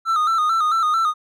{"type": "tone with vibrato", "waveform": "triangle", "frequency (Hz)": 1284, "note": "E6", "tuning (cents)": -46, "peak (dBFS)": -14, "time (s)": [0.05, 1.14], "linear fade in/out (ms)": 50, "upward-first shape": "square", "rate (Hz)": 4.5, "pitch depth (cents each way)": 68, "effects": []}